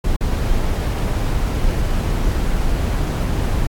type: noise with dropouts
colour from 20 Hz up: brown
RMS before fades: -18 dBFS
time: 0.04-3.67 s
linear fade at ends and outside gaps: 5 ms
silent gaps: 0.164-0.207 s
effects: AAC 64 kbps